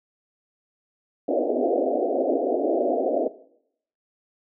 white band-pass noise, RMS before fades -23 dBFS, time 1.28-3.28 s, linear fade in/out 10 ms, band 250 to 710 Hz, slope 96 dB/octave, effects noise-tail reverb RT60 0.7 s tail -17 dB re dry

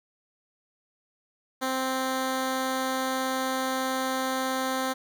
10% pulse tone, 261.6 Hz, C4, in tune, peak -18 dBFS, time 1.61-4.94 s, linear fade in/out 20 ms, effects none

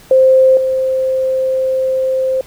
sine tone with level steps, 523.3 Hz, C5, in tune, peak -5 / -12 dBFS, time 0.11-2.41 s, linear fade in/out 2 ms, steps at 0.57 s, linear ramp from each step 2 ms, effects pink hiss -42 dBFS RMS until 2.46 s

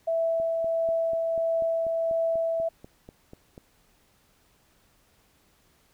sine tone with tremolo, 659.3 Hz, E5, in tune, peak -22 dBFS, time 0.07-2.69 s, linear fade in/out 10 ms, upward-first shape triangle, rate 1.5 Hz, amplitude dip 25%
click train, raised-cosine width 2 ms, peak -30 dBFS, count 14, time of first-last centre 0.4-3.578 s, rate 4.09 Hz
effects pink hiss -64 dBFS RMS until 5.93 s

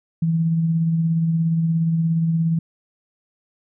sine tone with tremolo, 164.1 Hz, E3, 8 cents flat, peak -15 dBFS, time 0.22-2.59 s, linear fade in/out 5 ms, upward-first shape sine, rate 17 Hz, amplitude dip 30%, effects none

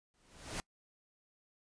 pink noise with exponential growth, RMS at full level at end -37 dBFS, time 0.14-0.6 s, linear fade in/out 0 ms, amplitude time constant 100 ms, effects noise-tail reverb RT60 0.1 s tail -25 dB re dry + resampled to 22050 Hz

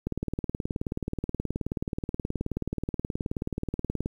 click train, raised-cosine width 3 ms, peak -16 dBFS, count 76, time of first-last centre 0.07-4.059 s, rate 18.8 Hz, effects 9-bit

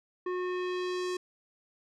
square tone with low-pass filter sweep, 362.9 Hz, F#4, 34 cents flat, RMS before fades -33 dBFS, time 0.26-1.17 s, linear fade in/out 5 ms, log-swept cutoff 1500 to 7600 Hz, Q 1.2, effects none

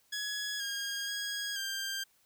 15% pulse tone with pitch steps, 1678 / 1625 / 1647 / 1585 Hz, G#6 / G#6 / G#6 / G6, +17 / -38 / -15 / +19 cents, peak -28 dBFS, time 0.12-2.04 s, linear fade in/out 10 ms, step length 480 ms, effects white hiss -69 dBFS RMS until 2.25 s

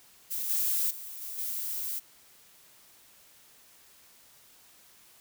violet noise with level steps, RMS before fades -33 / -28 / -42 / -39 / -34 dBFS, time 0.3-2 s, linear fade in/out 20 ms, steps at 0.49 / 0.9 / 1.21 / 1.38 s, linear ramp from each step 10 ms, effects white hiss -58 dBFS RMS until 5.2 s

